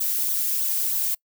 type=noise with flanger; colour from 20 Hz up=violet; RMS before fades=-24 dBFS; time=0-1.15 s; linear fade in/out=10 ms; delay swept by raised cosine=0.39 to 2.39 ms; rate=3.2 Hz; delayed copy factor=-0.6; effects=noise-tail reverb RT60 0.1 s tail -26 dB re dry